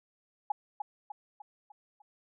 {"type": "tone with echo", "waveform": "sine", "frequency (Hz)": 830.6, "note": "G#5", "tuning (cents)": 0, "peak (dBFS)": -25, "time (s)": [0.5, 0.52], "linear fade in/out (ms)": 5, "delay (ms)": 300, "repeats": 5, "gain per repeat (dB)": -6, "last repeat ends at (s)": 2.02, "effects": []}